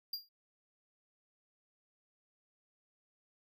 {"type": "tone with exponential decay", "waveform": "square", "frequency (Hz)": 4787, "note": "D8", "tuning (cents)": 32, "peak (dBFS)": -34, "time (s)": [0.13, 0.29], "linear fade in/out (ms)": 5, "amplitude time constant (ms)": 33, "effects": []}